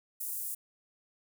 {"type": "high-pass noise", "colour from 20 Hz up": "pink", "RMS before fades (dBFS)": -37, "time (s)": [0.2, 0.55], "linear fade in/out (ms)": 10, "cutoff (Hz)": 9500, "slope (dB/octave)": 24, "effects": []}